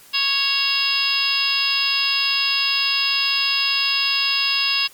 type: harmonic tone with a mistuned harmonic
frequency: 553 Hz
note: C#5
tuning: 4 cents flat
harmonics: 2 / 3 / 4 / 5 / 6 / 7 / 8 / 9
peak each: -30 / -32 / -32 / -21 / -26 / -27 / -27 / -22 dBFS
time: 0.13-4.88 s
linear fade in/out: 20 ms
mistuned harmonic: 9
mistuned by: +16 cents
effects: white hiss -47 dBFS RMS until 4.93 s + MP3 96 kbps